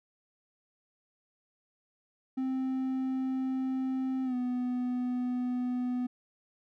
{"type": "tone with pitch glide", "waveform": "triangle", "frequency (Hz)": [261.6, 248.6], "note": ["C4", "B3"], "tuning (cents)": [0, 12], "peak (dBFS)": -27, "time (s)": [2.37, 6.07], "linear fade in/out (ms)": 10, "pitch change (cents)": -88, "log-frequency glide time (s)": [4.24, 4.35], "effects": []}